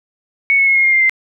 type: tone with pitch steps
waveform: sine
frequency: 2217 / 2194 / 2171 / 2149 / 2127 / 2105 / 2083 Hz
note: C#7 / C#7 / C#7 / C7 / C7 / C7 / C7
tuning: 0 / -18 / -37 / +46 / +28 / +10 / -8 cents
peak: -9 dBFS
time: 0.5-1.095 s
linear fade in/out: 0 ms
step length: 85 ms
effects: none